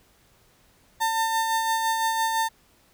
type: tone with tremolo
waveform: 35% pulse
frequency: 900 Hz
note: A5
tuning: 39 cents sharp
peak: -19 dBFS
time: 1-2.49 s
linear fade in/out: 20 ms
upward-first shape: sine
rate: 5.9 Hz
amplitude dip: 35%
effects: pink hiss -60 dBFS RMS until 2.93 s